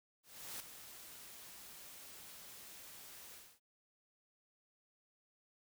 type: noise with ADSR envelope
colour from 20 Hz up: white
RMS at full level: -45 dBFS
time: 0.23-3.6 s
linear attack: 370 ms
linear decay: 5 ms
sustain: -9 dB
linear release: 270 ms
effects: none